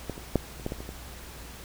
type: clicks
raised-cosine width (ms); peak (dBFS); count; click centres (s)
2; -18 / -26 / -8 / -30 / -16 / -19 / -25 / -24; 8; 0.097 / 0.179 / 0.357 / 0.598 / 0.664 / 0.721 / 0.805 / 0.891
effects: added 60 Hz sine -45 dBFS peak until 1.64 s + pink hiss -45 dBFS RMS until 1.64 s